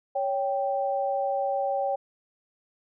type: tone pair together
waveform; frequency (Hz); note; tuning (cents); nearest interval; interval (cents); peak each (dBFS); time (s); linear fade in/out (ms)
sine; 557.2 / 784; C#5 / G5; +9 / 0; tritone; 591; -27; 0.15-1.96; 10
effects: none